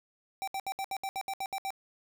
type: tone bursts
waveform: square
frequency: 778 Hz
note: G5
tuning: 13 cents flat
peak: -33 dBFS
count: 11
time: 0.42-1.705 s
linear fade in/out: 0 ms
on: 55 ms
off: 68 ms
effects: none